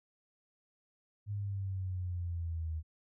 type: exponential sweep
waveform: sine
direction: down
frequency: 103.83 to 78.3 Hz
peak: -34 dBFS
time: 1.26-2.83 s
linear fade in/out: 50 ms
effects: none